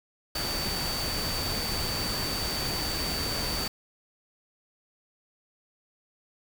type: tone in noise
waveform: sine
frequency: 4579 Hz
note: D8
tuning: 45 cents flat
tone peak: -32 dBFS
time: 0.35-3.68 s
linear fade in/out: 5 ms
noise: pink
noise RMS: -32 dBFS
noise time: 0.35-3.68 s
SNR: -3 dB
effects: none